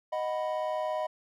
triangle chord, B major, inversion first, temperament equal, 622.3 / 740 / 987.8 Hz, D#5 / F#5 / B5, 0 / 0 / 0 cents, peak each -29 / -34 / -34 dBFS, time 0.12-1.07 s, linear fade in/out 10 ms, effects none

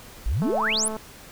sine exponential sweep, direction up, 43 to 11000 Hz, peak -21 dBFS, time 0.26-0.88 s, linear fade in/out 0 ms
click train, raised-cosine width 1 ms, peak -20 dBFS, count 120, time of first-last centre 0.42-0.966 s, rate 218 Hz
effects pink hiss -45 dBFS RMS until 1.31 s

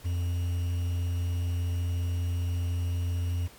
triangle tone with quantisation, 87.31 Hz, F2, in tune, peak -24 dBFS, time 0.04-3.48 s, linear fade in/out 20 ms, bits 8, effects pink hiss -52 dBFS RMS until 3.58 s + MP3 96 kbps

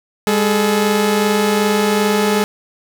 sawtooth tone pair together, 203.5 / 429.6 Hz, G#3 / A4, -35 / -41 cents, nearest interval octave + minor second, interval 1294 cents, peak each -12 dBFS, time 0.27-2.44 s, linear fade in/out 0 ms, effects 8-bit

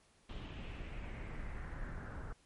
brown noise with low-pass filter sweep, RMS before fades -44 dBFS, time 0.29-2.33 s, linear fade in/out 5 ms, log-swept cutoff 3200 to 1400 Hz, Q 3.6, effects pink hiss -69 dBFS RMS until 2.45 s + MP3 48 kbps

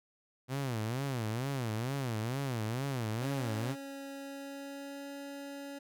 sawtooth tone with vibrato, 123 Hz, B2, 7 cents flat, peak -29 dBFS, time 0.48-3.76 s, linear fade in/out 50 ms, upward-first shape sine, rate 2.2 Hz, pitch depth 230 cents each way
25% pulse tone with pitch glide, 275.9 to 280.6 Hz, C#4 to C#4, -8 to +21 cents, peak -38 dBFS, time 3.21-5.79 s, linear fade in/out 10 ms, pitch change +29 cents, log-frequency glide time 4.09-5.1 s
effects none

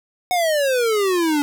square exponential sweep, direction down, 740 to 284.4 Hz, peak -17 dBFS, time 0.31-1.42 s, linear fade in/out 0 ms, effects none

